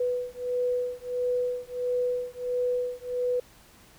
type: beating tone pair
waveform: sine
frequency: 493.9 / 495.4 Hz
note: B4 / B4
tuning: 0 / +5 cents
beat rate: 1.5 Hz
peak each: -29 / -29 dBFS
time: 0-3.4 s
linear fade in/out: 5 ms
effects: pink hiss -55 dBFS RMS until 3.98 s